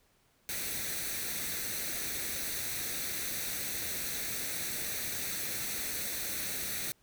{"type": "noise with comb filter", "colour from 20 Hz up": "white", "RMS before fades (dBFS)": -36, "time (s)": [0.49, 6.92], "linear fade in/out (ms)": 0, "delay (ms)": 0.49, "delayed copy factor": 0.6, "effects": ["pink hiss -69 dBFS RMS until 7.02 s"]}